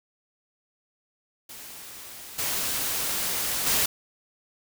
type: noise with level steps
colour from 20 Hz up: white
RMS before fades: -42 / -28 / -23 dBFS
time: 1.49-3.86 s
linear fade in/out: 5 ms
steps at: 2.38 / 3.66 s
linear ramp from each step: 10 ms
effects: none